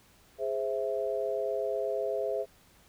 sine chord, Ab augmented, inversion none, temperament equal, 415.3 / 523.3 / 659.3 Hz, Ab4 / C5 / E5, 0 / 0 / 0 cents, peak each -33 dBFS, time 0.38-2.46 s, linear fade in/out 50 ms, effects pink hiss -61 dBFS RMS until 2.88 s

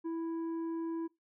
triangle tone with tanh clipping, 329.6 Hz, E4, in tune, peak -35 dBFS, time 0.04-1.08 s, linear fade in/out 20 ms, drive 10 dB, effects noise-tail reverb RT60 0.2 s tail -22 dB re dry

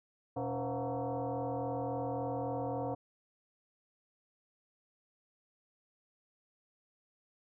sine tone with frequency modulation, 122.8 Hz, B2, 9 cents flat, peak -33 dBFS, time 0.36-2.95 s, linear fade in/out 10 ms, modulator 202 Hz, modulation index 3.7, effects none

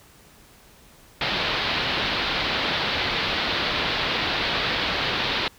white low-pass noise, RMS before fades -25 dBFS, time 1.21-5.48 s, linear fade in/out 2 ms, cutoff 4300 Hz, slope 48 dB/octave, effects pink hiss -52 dBFS RMS until 5.58 s

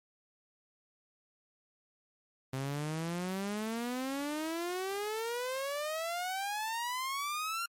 sawtooth exponential sweep, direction up, 130.5 to 1396.9 Hz, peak -30 dBFS, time 2.53-7.66 s, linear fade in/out 5 ms, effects MP3 64 kbps

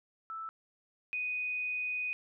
sine tone pair in turn, 1318.5 / 2489 Hz, E6 / D#7, 0 / 0 cents, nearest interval major seventh, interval 1100 cents, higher second, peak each -38 / -32 dBFS, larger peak second, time 0.3-0.49 / 1.13-2.13 s, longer second, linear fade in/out 0 ms, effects none

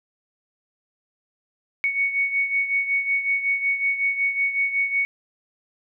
sine beating tone pair, 2224 / 2229.4 Hz, C#7 / C#7, +5 / +9 cents, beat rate 5.4 Hz, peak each -21 / -27 dBFS, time 1.84-5.05 s, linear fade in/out 0 ms, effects none

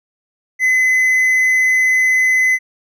triangle tone, 2029 Hz, B6, 46 cents sharp, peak -9 dBFS, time 0.59-2.59 s, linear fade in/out 50 ms, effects none

